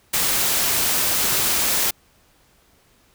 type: noise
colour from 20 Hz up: white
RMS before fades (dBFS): -20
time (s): 0.13-1.91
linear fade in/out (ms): 10
effects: pink hiss -58 dBFS RMS until 3.14 s